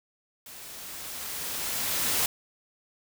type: noise with level ramp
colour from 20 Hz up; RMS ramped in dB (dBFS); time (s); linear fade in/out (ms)
white; -45 to -25; 0.46-2.26; 2
effects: none